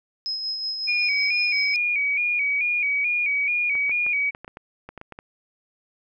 sine tone with tremolo, 5120 Hz, D#8, 49 cents sharp, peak -24 dBFS, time 0.26-1.76 s, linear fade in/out 0 ms, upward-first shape sine, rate 5.4 Hz, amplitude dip 40%
sine tone with vibrato, 2349 Hz, D7, in tune, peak -20 dBFS, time 0.87-4.31 s, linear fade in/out 20 ms, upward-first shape square, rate 2.3 Hz, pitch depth 61 cents each way
clicks, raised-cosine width 0.5 ms, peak -23 dBFS, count 12, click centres 3.753 / 3.895 / 4.065 / 4.349 / 4.446 / 4.479 / 4.571 / 4.89 / 4.977 / 5.014 / 5.123 / 5.189 s
effects none

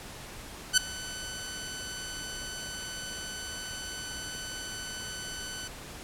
10% pulse tone with ADSR envelope, 1506 Hz, F#6, 30 cents sharp, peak -8 dBFS, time 0.73-5.68 s, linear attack 45 ms, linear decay 4 ms, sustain -21 dB, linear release 7 ms, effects pink hiss -44 dBFS RMS until 6.03 s + low-pass 12000 Hz 12 dB/octave

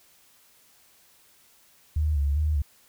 sine tone with vibrato, 73.6 Hz, D2, 4 cents sharp, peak -21 dBFS, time 1.96-2.62 s, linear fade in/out 5 ms, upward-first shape square, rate 2.5 Hz, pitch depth 65 cents each way, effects white hiss -59 dBFS RMS until 2.88 s

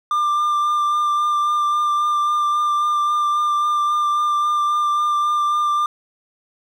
triangle tone with vibrato, 1192 Hz, D6, 25 cents sharp, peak -14 dBFS, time 0.11-5.86 s, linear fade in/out 2 ms, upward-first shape sine, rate 3.7 Hz, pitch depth 15 cents each way, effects none

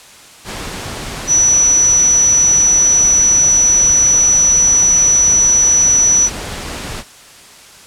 sine tone in noise, 5920 Hz, F#8, in tune, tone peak -7 dBFS, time 1.27-6.3 s, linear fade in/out 50 ms, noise pink, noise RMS -25 dBFS, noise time 0.44-7.04 s, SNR +15 dB, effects white hiss -39 dBFS RMS until 7.86 s + low-pass 9000 Hz 12 dB/octave

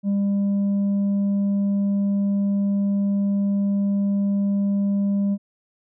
sine tone with tanh clipping, 200 Hz, G3, 35 cents sharp, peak -19 dBFS, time 0.03-5.38 s, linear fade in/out 50 ms, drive 3 dB, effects none

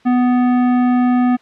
sine tone with tanh clipping, 248 Hz, B3, 7 cents sharp, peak -13 dBFS, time 0.05-1.37 s, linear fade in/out 20 ms, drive 15 dB, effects white hiss -50 dBFS RMS until 1.41 s + low-pass 3000 Hz 12 dB/octave

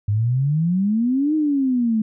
sine exponential two-way sweep, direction up then down, 100 to 314.4 to 213.9 Hz, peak -16 dBFS, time 0.08-2.02 s, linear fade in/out 5 ms, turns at 1.35 s, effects none

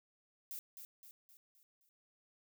violet noise with echo, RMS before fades -45 dBFS, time 0.51-0.59 s, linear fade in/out 0 ms, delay 260 ms, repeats 5, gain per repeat -6 dB, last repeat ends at 1.89 s, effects none

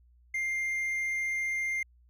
triangle tone, 2105 Hz, C7, 10 cents sharp, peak -27 dBFS, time 0.34-1.83 s, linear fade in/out 5 ms, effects added 60 Hz sine -58 dBFS peak until 2.09 s

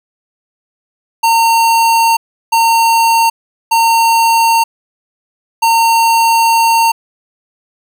square tone bursts at uneven times, 914 Hz, A#5, 34 cents flat, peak -8 dBFS, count 4, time 1.23-2.17 / 2.52-3.3 / 3.71-4.64 / 5.62-6.92 s, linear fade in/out 10 ms, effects none

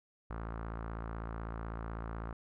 sawtooth tone with low-pass filter, 56 Hz, A1, 31 cents sharp, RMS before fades -41 dBFS, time 0.3-2.33 s, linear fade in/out 5 ms, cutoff 1300 Hz, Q 2.7, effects none

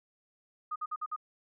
sine tone bursts, 1237 Hz, D#6, 10 cents flat, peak -32 dBFS, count 5, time 0.71-1.163 s, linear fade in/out 10 ms, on 49 ms, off 52 ms, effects none

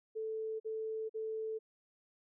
sine tone bursts, 440 Hz, A4, in tune, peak -36 dBFS, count 3, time 0.15-1.59 s, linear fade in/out 20 ms, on 450 ms, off 45 ms, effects none

